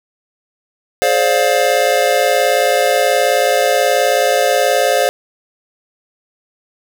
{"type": "chord", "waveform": "square", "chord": "D half-diminished seventh", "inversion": "second", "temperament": "just", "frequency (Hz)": [422.9, 528.6, 587.3, 704.8], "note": ["Ab4", "C5", "D5", "F5"], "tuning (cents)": [31, 18, 0, 16], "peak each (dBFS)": [-21, -16, -18, -17], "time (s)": [1.02, 5.09], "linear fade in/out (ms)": 0, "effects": []}